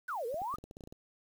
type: exponential two-way sweep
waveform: sine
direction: down then up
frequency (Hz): 1600 to 440 to 1279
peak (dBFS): -34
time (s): 0.08-0.56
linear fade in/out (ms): 10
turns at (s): 0.26
type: clicks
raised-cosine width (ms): 2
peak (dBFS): -35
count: 11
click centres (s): 0.343 / 0.418 / 0.541 / 0.585 / 0.64 / 0.711 / 0.769 / 0.808 / 0.838 / 0.874 / 0.925
effects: 9-bit